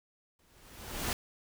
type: noise with exponential growth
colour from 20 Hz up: pink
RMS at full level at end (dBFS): -30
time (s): 0.39-1.13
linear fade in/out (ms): 1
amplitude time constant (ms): 160
effects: none